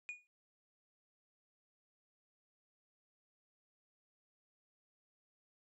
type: tone with exponential decay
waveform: triangle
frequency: 2451 Hz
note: D#7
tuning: 27 cents flat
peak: -37 dBFS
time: 0.09-0.27 s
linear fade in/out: 0 ms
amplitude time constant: 37 ms
effects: resampled to 24000 Hz